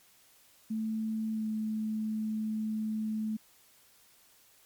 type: tone with pitch glide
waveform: sine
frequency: 219.9 to 217.2 Hz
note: A3 to A3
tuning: -1 to -22 cents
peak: -30 dBFS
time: 0.7-3.37 s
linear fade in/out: 10 ms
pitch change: -21 cents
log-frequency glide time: 1.32-1.45 s
effects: white hiss -62 dBFS RMS until 4.65 s + MP3 96 kbps